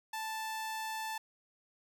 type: tone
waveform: sawtooth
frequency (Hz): 880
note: A5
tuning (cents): 0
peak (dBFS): -33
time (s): 0.13-1.18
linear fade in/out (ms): 5
effects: none